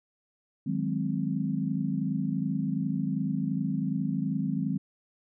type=chord; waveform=sine; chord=Ab dominant seventh; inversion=second; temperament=equal; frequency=155.56 / 185 / 207.7 / 261.6 Hz; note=Eb3 / Gb3 / Ab3 / C4; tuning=0 / 0 / 0 / 0 cents; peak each=-32 dBFS; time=0.66-4.78 s; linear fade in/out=10 ms; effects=none

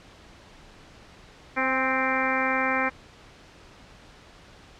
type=harmonic tone with a mistuned harmonic; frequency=261.6 Hz; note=C4; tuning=in tune; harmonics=1 / 2 / 3 / 4 / 5 / 6 / 7 / 8 / 9; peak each=-31 / -31 / -31 / -31 / -31 / -31 / -31 / -31 / -31 dBFS; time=1.56-2.9 s; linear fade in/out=20 ms; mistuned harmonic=3; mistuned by=+26 cents; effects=pink hiss -50 dBFS RMS until 4.79 s + low-pass 5000 Hz 12 dB/octave

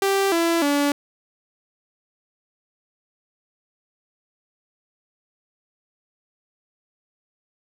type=tone with pitch steps; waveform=sawtooth; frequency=392 / 335.4 / 287 Hz; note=G4 / E4 / D4; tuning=0 / +30 / -40 cents; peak=-14 dBFS; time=0.02-0.92 s; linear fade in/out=2 ms; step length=300 ms; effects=none

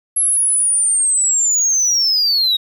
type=linear sweep; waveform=sine; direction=down; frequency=11175 to 3748 Hz; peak=-10 dBFS; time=0.16-2.57 s; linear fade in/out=10 ms; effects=tanh soft clip ceiling -11 dBFS + 8-bit

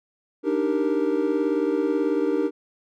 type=chord; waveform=triangle; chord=Eb major seventh; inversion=third; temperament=equal with one note detuned; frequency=292.8 / 311.1 / 392 / 466.2 Hz; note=D4 / Eb4 / G4 / Bb4; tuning=-5 / 0 / 0 / 0 cents; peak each=-24 dBFS; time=0.43-2.51 s; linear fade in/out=50 ms; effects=none

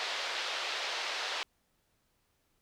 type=band-pass noise; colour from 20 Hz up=white; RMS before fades=-36 dBFS; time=0-1.43 s; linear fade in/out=0 ms; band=460 to 4500 Hz; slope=24 dB/octave; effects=pink hiss -75 dBFS RMS until 2.61 s

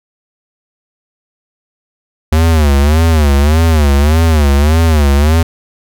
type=tone with vibrato; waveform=square; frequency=75.9 Hz; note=D#2; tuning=42 cents flat; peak=-7 dBFS; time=2.32-5.43 s; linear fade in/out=5 ms; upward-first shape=sine; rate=1.7 Hz; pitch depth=150 cents each way; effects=none

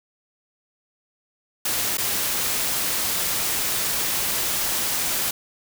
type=noise with dropouts; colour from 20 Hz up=white; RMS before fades=-24 dBFS; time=1.65-5.31 s; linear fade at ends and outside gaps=5 ms; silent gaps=1.972-1.981 s; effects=none

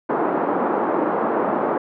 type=band-pass noise; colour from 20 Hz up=pink; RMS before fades=-21 dBFS; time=0.09-1.78 s; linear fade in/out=5 ms; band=250 to 1200 Hz; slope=24 dB/octave; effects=none

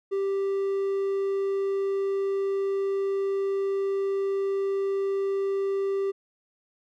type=tone; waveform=triangle; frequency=392.4 Hz; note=G4; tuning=2 cents sharp; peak=-22 dBFS; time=0.11-6.12 s; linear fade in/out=20 ms; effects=none

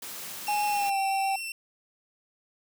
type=high-pass noise; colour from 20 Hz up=white; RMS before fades=-39 dBFS; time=0.02-0.9 s; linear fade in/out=5 ms; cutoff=100 Hz; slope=48 dB/octave
type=tone with vibrato; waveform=sawtooth; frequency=2700 Hz; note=E7; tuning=41 cents sharp; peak=-30 dBFS; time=0.47-1.52 s; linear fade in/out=2 ms; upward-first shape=square; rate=7.8 Hz; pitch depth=10 cents each way
type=tone with pitch glide; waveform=triangle; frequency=830.6 to 779.5 Hz; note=G#5 to G5; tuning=0 to -10 cents; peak=-23 dBFS; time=0.48-1.36 s; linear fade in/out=5 ms; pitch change=-110 cents; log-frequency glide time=0.69-0.99 s
effects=none

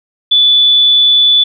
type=tone; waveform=sine; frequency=3470 Hz; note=A7; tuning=25 cents flat; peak=-5 dBFS; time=0.31-1.44 s; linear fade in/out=10 ms; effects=none

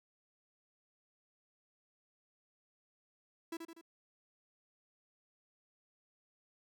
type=tone with echo; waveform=45% pulse; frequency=330.9 Hz; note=E4; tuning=7 cents sharp; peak=-39 dBFS; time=3.52-3.57 s; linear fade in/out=5 ms; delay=81 ms; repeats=3; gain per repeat=-5 dB; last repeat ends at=3.813 s; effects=none

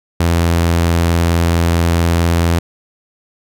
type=tone with vibrato; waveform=sawtooth; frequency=84.5 Hz; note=E2; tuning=43 cents sharp; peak=-7 dBFS; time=0.2-2.59 s; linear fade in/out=5 ms; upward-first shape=square; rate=19 Hz; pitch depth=15 cents each way; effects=none

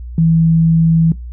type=tone; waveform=sine; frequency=163.7 Hz; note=E3; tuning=12 cents flat; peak=-8 dBFS; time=0.18-1.12 s; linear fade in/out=2 ms; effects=noise-tail reverb RT60 0.2 s tail -20 dB re dry + added 60 Hz sine -25 dBFS peak until 1.32 s

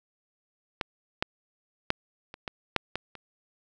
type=clicks; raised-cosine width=0.3 ms; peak=-12 / -9 / -7 / -25 / -17 / -6 / -14 / -27 dBFS; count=8; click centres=0.812 / 1.225 / 1.904 / 2.341 / 2.478 / 2.763 / 2.956 / 3.153 s; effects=none

